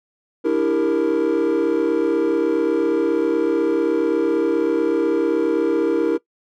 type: chord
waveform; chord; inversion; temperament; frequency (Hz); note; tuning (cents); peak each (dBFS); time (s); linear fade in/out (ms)
triangle; E half-diminished seventh; third; equal with one note detuned; 293.7 / 329.6 / 397.2 / 466.2; D4 / E4 / G4 / Bb4; 0 / 0 / +23 / 0; -21 / -17 / -21 / -17; 0.44-6.18; 20
effects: noise-tail reverb RT60 0.1 s tail -19 dB re dry + tanh soft clip ceiling -9 dBFS